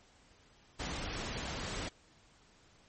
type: noise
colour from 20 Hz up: pink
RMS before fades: -39 dBFS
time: 0.79-1.89 s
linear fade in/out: 10 ms
effects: pink hiss -64 dBFS RMS until 2.88 s + MP3 32 kbps